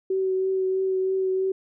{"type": "tone with vibrato", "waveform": "sine", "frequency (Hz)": 378.6, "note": "F#4", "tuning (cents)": 40, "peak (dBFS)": -21, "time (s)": [0.1, 1.52], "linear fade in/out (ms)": 5, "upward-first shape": "triangle", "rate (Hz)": 3.1, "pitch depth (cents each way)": 17, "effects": []}